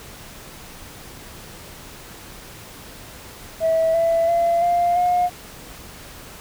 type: tone with pitch steps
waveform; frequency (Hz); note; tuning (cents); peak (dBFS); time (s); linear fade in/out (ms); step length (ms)
sine; 650 / 665.6 / 681.5 / 697.9 / 714.6; E5 / E5 / F5 / F5 / F5; -24 / +17 / -43 / -1 / +40; -14; 3.6-5.3; 50; 340
effects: tanh soft clip ceiling -12 dBFS + pink hiss -40 dBFS RMS until 6.4 s